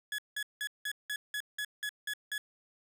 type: tone bursts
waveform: 30% pulse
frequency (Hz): 1691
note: G#6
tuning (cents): +31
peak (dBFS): -31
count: 10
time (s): 0.12-2.38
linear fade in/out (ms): 2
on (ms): 64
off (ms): 180
effects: none